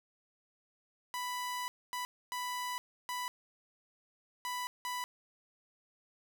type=tone bursts at uneven times; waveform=sawtooth; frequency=990 Hz; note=B5; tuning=4 cents sharp; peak=-32 dBFS; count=6; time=1.14-1.68 / 1.93-2.05 / 2.32-2.78 / 3.09-3.28 / 4.45-4.67 / 4.85-5.04 s; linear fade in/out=0 ms; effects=none